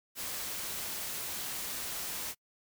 white noise, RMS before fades -38 dBFS, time 0.15-2.35 s, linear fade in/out 50 ms, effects noise-tail reverb RT60 0.1 s tail -26 dB re dry

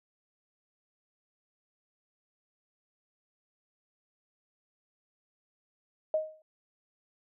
sine tone with exponential decay, 625 Hz, D#5, 8 cents sharp, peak -22 dBFS, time 6.14-6.42 s, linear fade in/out 2 ms, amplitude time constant 59 ms, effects none

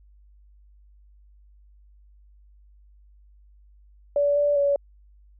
sine tone with pitch steps, 575 / 581 / 567 Hz, D5 / D5 / C#5, -37 / -19 / +39 cents, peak -18 dBFS, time 4.16-4.76 s, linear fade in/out 2 ms, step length 200 ms, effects added 50 Hz sine -51 dBFS peak until 5.39 s

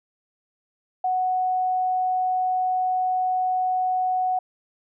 sine tone, 740 Hz, F#5, in tune, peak -20 dBFS, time 1.04-4.39 s, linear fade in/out 5 ms, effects none

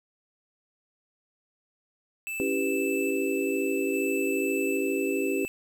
square tone with tremolo, 2637 Hz, E7, in tune, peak -32 dBFS, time 2.27-5.48 s, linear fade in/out 0 ms, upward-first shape square, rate 0.6 Hz, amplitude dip 25%
sine chord, C# half-diminished seventh, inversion none, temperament equal, 277.2 / 329.6 / 392 / 493.9 Hz, C#4 / E4 / G4 / B4, 0 / 0 / 0 / 0 cents, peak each -30 / -33 / -28 / -34 dBFS, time 2.4-5.45 s, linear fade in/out 0 ms
effects 9-bit

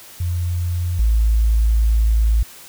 sine tone pair in turn, 87.31 / 55.14 Hz, F2 / A1, 0 / +4 cents, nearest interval minor sixth, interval 796 cents, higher first, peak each -18 / -12 dBFS, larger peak second, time 0.2-0.99 / 0.99-2.43 s, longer second, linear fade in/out 5 ms, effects white hiss -41 dBFS RMS until 2.68 s

